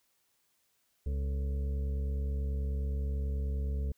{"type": "harmonic tone with a mistuned harmonic", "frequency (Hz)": 69.3, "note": "C#2", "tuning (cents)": 0, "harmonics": [1, 2, 3, 4, 6, 7, 8], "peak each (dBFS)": [-30, -43, -47, -53, -48, -59, -56], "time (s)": [1.06, 3.92], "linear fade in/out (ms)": 5, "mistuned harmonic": 6, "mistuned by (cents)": 82, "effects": ["white hiss -74 dBFS RMS until 3.97 s"]}